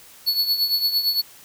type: tone with tremolo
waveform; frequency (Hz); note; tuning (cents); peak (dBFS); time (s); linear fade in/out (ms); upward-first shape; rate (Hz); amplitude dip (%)
square; 4414; C#8; -8; -16; 0.26-1.22; 20; triangle; 8.8; 75
effects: white hiss -47 dBFS RMS until 1.44 s